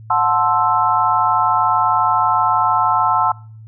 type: chord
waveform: sine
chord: F# half-diminished seventh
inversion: none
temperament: equal with one note detuned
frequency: 727.3 / 880 / 1046.5 / 1318.5 Hz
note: F#5 / A5 / C6 / E6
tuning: -30 / 0 / 0 / 0 cents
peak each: -20 / -17 / -18 / -18 dBFS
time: 0.1-3.32 s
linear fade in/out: 5 ms
effects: noise-tail reverb RT60 0.5 s tail -25 dB re dry + added 110 Hz sine -35 dBFS peak until 3.67 s